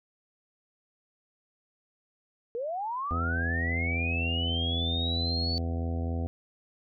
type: linear sweep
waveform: sine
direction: up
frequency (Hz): 449.2 to 4508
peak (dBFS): -30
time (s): 2.55-5.58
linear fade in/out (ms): 0
type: harmonic tone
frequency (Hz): 83.8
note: E2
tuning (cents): +29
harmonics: 1 / 2 / 3 / 4 / 5 / 6 / 7 / 8 / 9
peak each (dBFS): -29 / -41 / -36 / -45 / -46 / -43 / -52 / -45 / -46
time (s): 3.11-6.27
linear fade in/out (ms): 0
effects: none